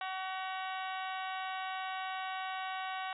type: harmonic tone with a mistuned harmonic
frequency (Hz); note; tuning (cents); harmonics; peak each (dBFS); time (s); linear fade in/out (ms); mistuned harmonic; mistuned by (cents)
376.9; F#4; +32; 2 / 3 / 4 / 5 / 6 / 7 / 8 / 9 / 10; -39 / -43 / -45 / -47 / -49 / -50 / -51 / -52 / -53; 0.01-3.13; 2; 7; +73
effects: none